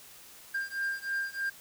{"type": "beating tone pair", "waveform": "triangle", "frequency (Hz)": [1594, 1597.2], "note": ["G6", "G6"], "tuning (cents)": [28, 32], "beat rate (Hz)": 3.2, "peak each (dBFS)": [-33, -32], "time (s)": [0.54, 1.5], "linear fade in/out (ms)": 10, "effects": ["white hiss -52 dBFS RMS until 1.6 s"]}